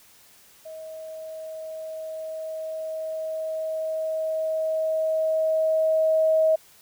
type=tone with level ramp; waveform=sine; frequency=635 Hz; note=D#5; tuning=35 cents sharp; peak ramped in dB=-36 to -16 dBFS; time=0.65-6.56 s; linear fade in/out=10 ms; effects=white hiss -54 dBFS RMS until 6.81 s